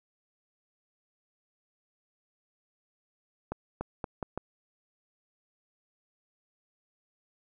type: accelerating click train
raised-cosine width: 1 ms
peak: -19 dBFS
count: 5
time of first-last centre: 3.52-4.376 s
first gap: 290 ms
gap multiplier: 0.8
effects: none